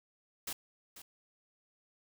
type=noise with echo; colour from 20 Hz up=white; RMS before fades=-39 dBFS; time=0.47-0.53 s; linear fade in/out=5 ms; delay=490 ms; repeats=1; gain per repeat=-12 dB; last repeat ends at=1.02 s; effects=none